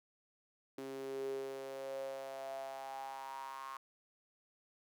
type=tone with high-pass filter sweep; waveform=sawtooth; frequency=134.8 Hz; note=C#3; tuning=48 cents flat; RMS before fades=-44 dBFS; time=0.78-3.77 s; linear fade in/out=2 ms; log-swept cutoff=330 to 1100 Hz; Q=8.7; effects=none